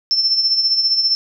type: tone with tremolo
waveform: sine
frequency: 5340 Hz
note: E8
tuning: 22 cents sharp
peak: -11 dBFS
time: 0.11-1.15 s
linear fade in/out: 0 ms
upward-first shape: sine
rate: 15 Hz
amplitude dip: 55%
effects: none